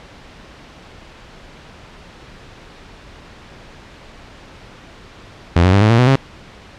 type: tone with pitch steps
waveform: sawtooth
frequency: 85.8 / 92.49 / 99.7 / 107.48 / 115.86 / 124.9 / 134.63 Hz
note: F2 / F#2 / G2 / A2 / A#2 / B2 / C3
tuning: -30 / 0 / +30 / -40 / -10 / +20 / +50 cents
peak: -5 dBFS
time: 5.56-6.155 s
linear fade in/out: 0 ms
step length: 85 ms
effects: pink hiss -40 dBFS RMS until 6.78 s + low-pass 4000 Hz 12 dB/octave